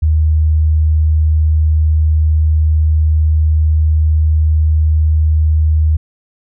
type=tone; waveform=sine; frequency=77.78 Hz; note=D#2; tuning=in tune; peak=-8 dBFS; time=0.02-5.97 s; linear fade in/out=10 ms; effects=none